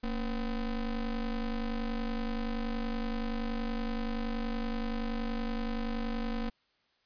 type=ring-modulated tone; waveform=square; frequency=127.3 Hz; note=C3; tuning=47 cents flat; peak=-29 dBFS; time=0.03-6.5 s; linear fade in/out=10 ms; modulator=102 Hz; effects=white hiss -72 dBFS RMS until 7.05 s + resampled to 11025 Hz